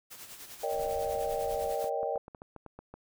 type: noise with tremolo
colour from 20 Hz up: white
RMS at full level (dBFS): -45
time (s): 0.1-1.9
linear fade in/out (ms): 20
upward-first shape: sine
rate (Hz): 10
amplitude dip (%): 55
type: chord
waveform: sine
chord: Eb dominant seventh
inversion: second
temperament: equal with one note detuned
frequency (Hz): 466.2 / 562.1 / 622.3 / 784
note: Bb4 / Db5 / Eb5 / G5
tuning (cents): 0 / +24 / 0 / 0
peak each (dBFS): -35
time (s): 0.63-2.18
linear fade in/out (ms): 5
type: noise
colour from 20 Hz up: brown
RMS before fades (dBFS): -48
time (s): 0.7-1.75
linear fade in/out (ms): 50
type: clicks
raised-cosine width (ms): 1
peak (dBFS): -31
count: 10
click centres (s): 1.843 / 2.031 / 2.158 / 2.281 / 2.348 / 2.419 / 2.563 / 2.663 / 2.79 / 2.94
effects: none